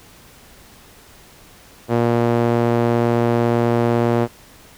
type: tone with band-pass filter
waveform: sawtooth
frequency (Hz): 118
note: A#2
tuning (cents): +22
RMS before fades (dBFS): -17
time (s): 1.88-4.28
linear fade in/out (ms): 50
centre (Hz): 470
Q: 0.84
effects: pink hiss -46 dBFS RMS until 4.77 s